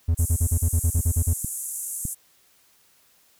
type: tone bursts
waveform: triangle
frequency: 83 Hz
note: E2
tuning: 12 cents sharp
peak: -15 dBFS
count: 12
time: 0.08-1.336 s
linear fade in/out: 10 ms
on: 68 ms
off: 40 ms
type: band-pass noise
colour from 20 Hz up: white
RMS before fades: -32 dBFS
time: 0.17-2.15 s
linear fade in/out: 20 ms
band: 7200 to 12000 Hz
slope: 48 dB/octave
type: clicks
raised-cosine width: 5 ms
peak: -17 dBFS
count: 3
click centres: 0.99 / 1.446 / 2.053 s
effects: white hiss -60 dBFS RMS until 3.39 s